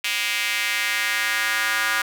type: tone with high-pass filter sweep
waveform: square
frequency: 110 Hz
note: A2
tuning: in tune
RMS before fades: -23 dBFS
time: 0.04-2.02 s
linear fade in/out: 5 ms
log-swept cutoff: 2500 to 1500 Hz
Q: 2.6
effects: none